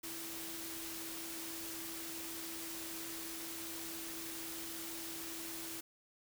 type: tone in noise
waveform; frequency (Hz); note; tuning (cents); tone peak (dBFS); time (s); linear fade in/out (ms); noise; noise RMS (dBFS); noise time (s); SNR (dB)
sine; 329.6; E4; 0; -49; 0.03-5.81; 10; white; -45; 0.03-5.81; -7
effects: none